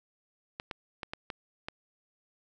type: clicks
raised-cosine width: 0.3 ms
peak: -20 dBFS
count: 6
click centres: 0.599 / 0.712 / 1.032 / 1.135 / 1.302 / 1.685 s
effects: none